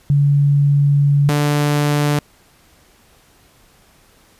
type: tone pair in turn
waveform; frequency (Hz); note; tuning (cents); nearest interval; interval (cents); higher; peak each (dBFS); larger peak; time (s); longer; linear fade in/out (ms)
sine / sawtooth; 142.7 / 146.8; D3 / D3; -49 / 0; unison; 49; second; -10; neither; 0.1-1.29 / 1.29-2.19; first; 0
effects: pink hiss -52 dBFS RMS until 4.39 s + resampled to 32000 Hz